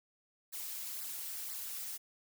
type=noise with flanger; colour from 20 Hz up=blue; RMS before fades=-42 dBFS; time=0.52-1.98 s; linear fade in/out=20 ms; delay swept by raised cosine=0.31 to 5.71 ms; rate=2 Hz; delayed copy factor=-0.95; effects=none